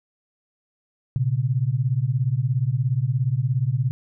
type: beating tone pair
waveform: sine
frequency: 118.9 / 135.9 Hz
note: A#2 / C#3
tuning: +35 / -34 cents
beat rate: 17 Hz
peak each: -22 dBFS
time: 1.16-3.91 s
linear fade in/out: 0 ms
effects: none